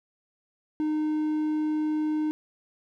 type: tone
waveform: triangle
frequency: 306.8 Hz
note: D#4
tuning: 24 cents flat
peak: -22 dBFS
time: 0.8-2.31 s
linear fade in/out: 0 ms
effects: none